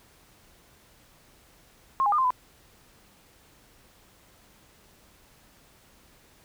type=tone with pitch steps; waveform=sine; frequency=1069 / 819 / 1211 / 1045 / 1003 Hz; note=C6 / G#5 / D#6 / C6 / B5; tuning=+37 / -24 / -47 / -2 / +26 cents; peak=-20 dBFS; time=2-2.305 s; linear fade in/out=0 ms; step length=61 ms; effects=pink hiss -58 dBFS RMS until 6.44 s